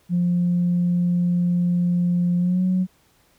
sine tone with pitch glide, 175.8 to 184.54 Hz, F3 to F#3, +12 to -4 cents, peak -16 dBFS, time 0.09-2.87 s, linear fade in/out 50 ms, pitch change +84 cents, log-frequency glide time 2.38-2.63 s, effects tanh soft clip ceiling -13 dBFS + pink hiss -60 dBFS RMS until 3.38 s

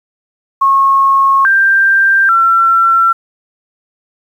sine tone with pitch steps, 1090 / 1580 / 1352 Hz, C#6 / G6 / E6, -29 / +13 / +43 cents, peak -6 dBFS, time 0.61-3.13 s, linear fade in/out 10 ms, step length 840 ms, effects 7-bit

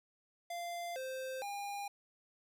square tone with pitch steps, 692 / 522 / 808 Hz, F5 / C5 / G#5, -16 / -4 / -48 cents, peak -40 dBFS, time 0.5-1.88 s, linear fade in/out 5 ms, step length 460 ms, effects none

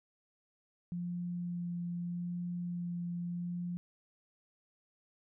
sine tone with vibrato, 174.61 Hz, F3, in tune, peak -35 dBFS, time 0.92-3.77 s, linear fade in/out 0 ms, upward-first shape sine, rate 0.81 Hz, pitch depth 10 cents each way, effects none

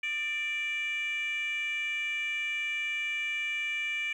sine tone with frequency modulation, 2349 Hz, D7, in tune, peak -28 dBFS, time 0.03-4.13 s, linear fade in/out 5 ms, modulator 563 Hz, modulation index 0.66, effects tanh soft clip ceiling -27 dBFS + 11-bit

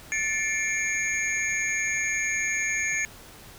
sine tone cluster, 1755 / 2151 / 2341 / 6640 Hz, A6 / C7 / D7 / G#8, -5 / +47 / -6 / -1 cents, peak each -30 dBFS, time 0.12-3.05 s, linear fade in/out 0 ms, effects pink hiss -47 dBFS RMS until 3.58 s

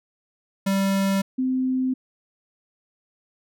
square / sine tone pair in turn, 195.1 / 258.3 Hz, G3 / C4, -8 / -22 cents, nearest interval perfect fourth, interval 486 cents, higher second, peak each -20 dBFS, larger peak neither, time 0.66-1.22 / 1.38-1.94 s, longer neither, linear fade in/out 10 ms, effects none

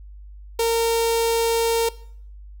sawtooth tone with notch filter, 459.4 Hz, A#4, 25 cents flat, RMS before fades -20 dBFS, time 0.59-1.89 s, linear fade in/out 5 ms, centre 1600 Hz, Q 1.1, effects noise-tail reverb RT60 0.6 s tail -19 dB re dry + added 50 Hz sine -38 dBFS peak until 2.6 s

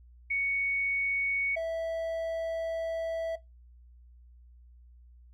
sine / triangle tone pair in turn, 2226 / 656.5 Hz, C#7 / E5, +7 / -7 cents, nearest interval octave + major sixth, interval 2114 cents, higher first, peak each -27 dBFS, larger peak neither, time 0.3-1.56 / 1.56-3.36 s, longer second, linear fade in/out 10 ms, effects noise-tail reverb RT60 0.2 s tail -19 dB re dry + added 60 Hz sine -52 dBFS peak until 5.33 s

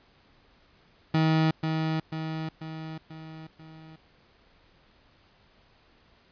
30% pulse tone with echo, 158.8 Hz, D#3, 36 cents sharp, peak -18 dBFS, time 1.14-1.51 s, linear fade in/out 5 ms, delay 490 ms, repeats 5, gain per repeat -5 dB, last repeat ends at 3.96 s, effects pink hiss -61 dBFS RMS until 6.31 s + resampled to 11025 Hz

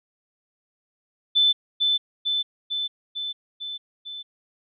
sine tone with echo, 3520 Hz, A7, in tune, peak -15 dBFS, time 1.35-1.53 s, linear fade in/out 20 ms, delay 450 ms, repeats 6, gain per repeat -3 dB, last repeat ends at 4.23 s, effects none

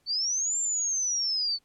sine linear two-way sweep, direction up then down, 4435 to 7390 to 4435 Hz, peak -25 dBFS, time 0.06-1.59 s, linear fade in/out 50 ms, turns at 0.58 s, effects pink hiss -70 dBFS RMS until 1.64 s + low-pass 12000 Hz 12 dB/octave

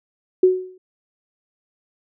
sine tone with exponential decay, 370 Hz, F#4, in tune, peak -7 dBFS, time 0.43-0.78 s, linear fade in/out 5 ms, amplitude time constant 74 ms, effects none

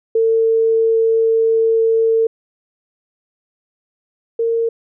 sine tone pair in turn, 450.6 / 459 Hz, A4 / A#4, +41 / -27 cents, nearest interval unison, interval 32 cents, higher second, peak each -11 / -14 dBFS, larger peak first, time 0.15-2.27 / 4.39-4.69 s, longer first, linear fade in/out 5 ms, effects none

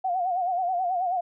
sine tone with vibrato, 726 Hz, F#5, 33 cents flat, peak -23 dBFS, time 0.04-1.21 s, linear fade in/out 10 ms, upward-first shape sine, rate 9.3 Hz, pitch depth 87 cents each way, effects none

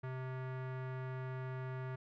square tone with low-pass filter, 129.6 Hz, C3, 16 cents flat, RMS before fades -42 dBFS, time 0.03-1.96 s, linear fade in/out 10 ms, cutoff 1700 Hz, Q 1.6, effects none

